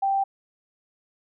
sine tone, 784 Hz, G5, in tune, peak -20 dBFS, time 0.02-0.24 s, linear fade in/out 10 ms, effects none

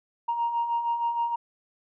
sine beating tone pair, 932.3 / 938.7 Hz, A#5 / A#5, 0 / +12 cents, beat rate 6.4 Hz, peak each -32 / -24 dBFS, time 0.28-1.36 s, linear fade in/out 10 ms, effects tanh soft clip ceiling -19 dBFS

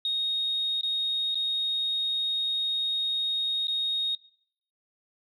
sine tone with dropouts, 3729 Hz, A#7, in tune, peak -24 dBFS, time 0.05-4.15 s, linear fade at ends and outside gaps 2 ms, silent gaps 0.811-0.832 / 1.346-1.354 / 3.671-3.681 s, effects noise-tail reverb RT60 0.7 s tail -23 dB re dry + tanh soft clip ceiling -20 dBFS

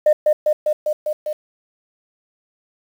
sine tone with echo, 607 Hz, D#5, 43 cents flat, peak -8 dBFS, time 0.06-0.13 s, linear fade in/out 5 ms, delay 200 ms, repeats 6, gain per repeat -2 dB, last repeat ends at 1.33 s, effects tanh soft clip ceiling -6 dBFS + 7-bit

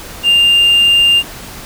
triangle tone, 2800 Hz, F7, 4 cents sharp, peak -4 dBFS, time 0.23-1.23 s, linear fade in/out 50 ms, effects tanh soft clip ceiling 0 dBFS + pink hiss -30 dBFS RMS until 1.65 s

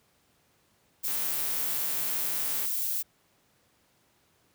violet noise, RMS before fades -30 dBFS, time 1.03-3.03 s, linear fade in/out 20 ms
click train, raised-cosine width 0.2 ms, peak -24 dBFS, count 234, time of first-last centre 1.08-2.654 s, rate 148 Hz
effects pink hiss -67 dBFS RMS until 4.54 s + high-pass 80 Hz 12 dB/octave

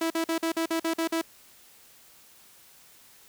sawtooth tone bursts, 327.9 Hz, E4, 9 cents flat, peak -21 dBFS, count 9, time 0.01-1.215 s, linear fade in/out 5 ms, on 93 ms, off 46 ms, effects white hiss -55 dBFS RMS until 3.28 s

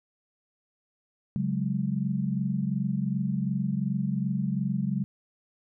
sine chord, C# suspended fourth, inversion none, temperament equal, 138.59 / 185 / 207.7 Hz, C#3 / F#3 / G#3, 0 / 0 / 0 cents, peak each -30 / -29 / -30 dBFS, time 1.36-5.04 s, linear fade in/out 0 ms, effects none

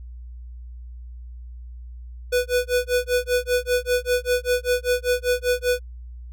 square tone with tremolo, 493.9 Hz, B4, in tune, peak -17 dBFS, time 2.32-5.8 s, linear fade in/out 10 ms, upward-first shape sine, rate 5.1 Hz, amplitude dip 100%, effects added 60 Hz sine -35 dBFS peak until 6.32 s

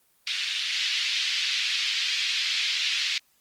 pink band-pass noise, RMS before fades -27 dBFS, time 0.27-3.18 s, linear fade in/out 2 ms, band 2400 to 4700 Hz, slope 24 dB/octave, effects white hiss -65 dBFS RMS until 3.4 s + Opus 24 kbps

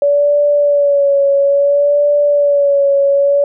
sine tone with vibrato, 570 Hz, C#5, 48 cents sharp, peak -8 dBFS, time 0.02-3.44 s, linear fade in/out 2 ms, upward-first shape sine, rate 0.59 Hz, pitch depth 37 cents each way, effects none

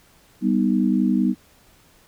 sine chord, G augmented, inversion none, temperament equal, 196 / 246.9 / 311.1 Hz, G3 / B3 / D#4, 0 / 0 / 0 cents, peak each -20 / -20 / -23 dBFS, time 0.41-1.35 s, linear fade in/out 50 ms, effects pink hiss -55 dBFS RMS until 2.07 s

